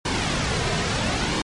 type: noise with flanger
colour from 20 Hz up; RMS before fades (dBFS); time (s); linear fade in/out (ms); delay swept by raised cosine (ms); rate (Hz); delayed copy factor
pink; -23; 0.05-1.42; 5; 1.5 to 3.6; 0.75; -0.5
effects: low-pass 6000 Hz 12 dB/octave + MP3 48 kbps